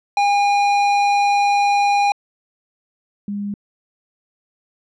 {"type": "tone pair in turn", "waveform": ["square", "sine"], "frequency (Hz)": [811, 203.2], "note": ["G#5", "G#3"], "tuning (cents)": [-41, -38], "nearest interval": "2 octaves", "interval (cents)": 2397, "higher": "first", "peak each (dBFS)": [-14, -22], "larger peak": "first", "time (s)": [[0.17, 2.12], [3.28, 3.54]], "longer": "first", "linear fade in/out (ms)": 2, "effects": ["low-pass 4000 Hz 12 dB/octave"]}